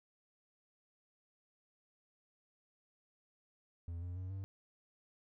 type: tone with pitch steps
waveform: triangle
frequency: 85 / 88.66 / 92.48 / 96.46 Hz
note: F2 / F2 / F#2 / G2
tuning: -46 / +27 / 0 / -27 cents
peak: -38 dBFS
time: 3.88-4.44 s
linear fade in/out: 0 ms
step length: 140 ms
effects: none